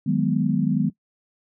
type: chord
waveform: sine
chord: G# minor seventh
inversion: second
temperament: equal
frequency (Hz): 155.56 / 185 / 207.7 / 246.9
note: D#3 / F#3 / G#3 / B3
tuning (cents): 0 / 0 / 0 / 0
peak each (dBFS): -24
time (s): 0.06-0.9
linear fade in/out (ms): 10
effects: noise-tail reverb RT60 0.1 s tail -20 dB re dry